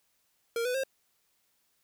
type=tone with pitch steps; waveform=square; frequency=464.8 / 498.2 / 533.9 Hz; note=A#4 / B4 / C5; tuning=-5 / +15 / +35 cents; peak=-29 dBFS; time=0.56-0.836 s; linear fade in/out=2 ms; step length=92 ms; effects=white hiss -73 dBFS RMS until 1.83 s